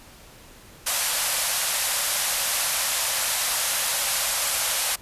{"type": "band-pass noise", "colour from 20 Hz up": "white", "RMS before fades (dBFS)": -25, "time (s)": [0.86, 4.96], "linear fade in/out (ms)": 10, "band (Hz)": [510, 13000], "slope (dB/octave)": 96, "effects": ["pink hiss -48 dBFS RMS until 5.01 s", "resampled to 32000 Hz"]}